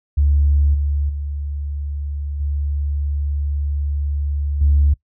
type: tone with level steps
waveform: sine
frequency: 72 Hz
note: D2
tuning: 34 cents flat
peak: -11 / -16 / -22 / -18 / -10 dBFS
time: 0.17-4.94 s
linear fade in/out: 10 ms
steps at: 0.74 / 1.09 / 2.4 / 4.61 s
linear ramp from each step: 5 ms
effects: noise-tail reverb RT60 0.1 s tail -22 dB re dry + tanh soft clip ceiling -6 dBFS